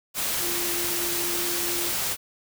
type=tone in noise; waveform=sine; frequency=346.9 Hz; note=F4; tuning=12 cents flat; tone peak=-33 dBFS; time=0.39-1.92 s; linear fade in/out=50 ms; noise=white; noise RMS=-27 dBFS; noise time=0.14-2.17 s; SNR=-9 dB; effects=none